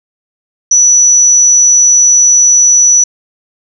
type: tone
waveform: sine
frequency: 5920 Hz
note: F#8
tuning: in tune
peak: -3 dBFS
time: 0.71-3.04 s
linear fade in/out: 5 ms
effects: none